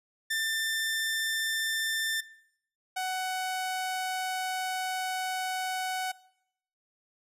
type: tone pair in turn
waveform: sawtooth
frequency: 1785 / 746.2 Hz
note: A6 / F#5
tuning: +24 / +14 cents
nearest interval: octave + minor third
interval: 1510 cents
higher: first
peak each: -24 / -26 dBFS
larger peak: first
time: 0.3-2.21 / 2.96-6.12 s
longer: second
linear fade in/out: 10 ms
effects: noise-tail reverb RT60 0.7 s tail -20 dB re dry + resampled to 32000 Hz